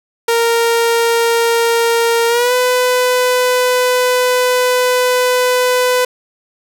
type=tone with pitch glide; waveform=sawtooth; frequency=464.2 to 500.4 Hz; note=A#4 to B4; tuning=-7 to +23 cents; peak=-7 dBFS; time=0.28-6.05 s; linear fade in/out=5 ms; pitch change=+130 cents; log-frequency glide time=2.28-2.53 s; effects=none